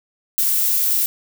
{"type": "noise", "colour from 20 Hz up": "violet", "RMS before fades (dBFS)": -18, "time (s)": [0.38, 1.06], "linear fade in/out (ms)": 0, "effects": []}